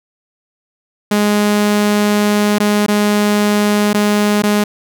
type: tone with dropouts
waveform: sawtooth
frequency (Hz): 207.7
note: G#3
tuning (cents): 0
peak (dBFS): -7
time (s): 1.11-4.64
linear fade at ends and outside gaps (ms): 5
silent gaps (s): 2.585-2.6 / 2.864-2.882 / 3.932-3.943 / 4.422-4.435
effects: none